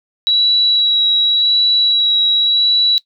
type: tone with vibrato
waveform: sine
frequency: 3900 Hz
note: B7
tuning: 23 cents flat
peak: -10 dBFS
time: 0.27-2.98 s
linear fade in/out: 0 ms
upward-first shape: sine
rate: 0.89 Hz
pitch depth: 13 cents each way
effects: noise-tail reverb RT60 0.1 s tail -19 dB re dry